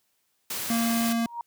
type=noise; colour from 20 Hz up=white; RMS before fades=-32 dBFS; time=0.5-1.13 s; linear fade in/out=5 ms
type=tone; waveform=square; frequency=230.9 Hz; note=A#3; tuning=16 cents flat; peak=-24 dBFS; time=0.7-1.26 s; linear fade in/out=2 ms
type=tone with exponential growth; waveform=sine; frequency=942 Hz; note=A#5; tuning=18 cents sharp; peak=-27 dBFS; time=1.14-1.41 s; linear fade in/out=2 ms; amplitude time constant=57 ms
effects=white hiss -72 dBFS RMS until 1.46 s + high-pass 80 Hz 12 dB/octave